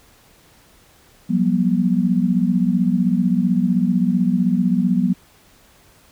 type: tone cluster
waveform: sine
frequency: 177.9 / 193.6 / 240.8 Hz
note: F3 / G3 / B3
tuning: +32 / -21 / -44 cents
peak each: -19 dBFS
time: 1.29-5.14 s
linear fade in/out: 20 ms
effects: pink hiss -52 dBFS RMS until 6.11 s